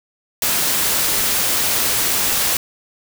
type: noise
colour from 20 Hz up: white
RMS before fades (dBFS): -18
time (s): 0.42-2.57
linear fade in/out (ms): 2
effects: none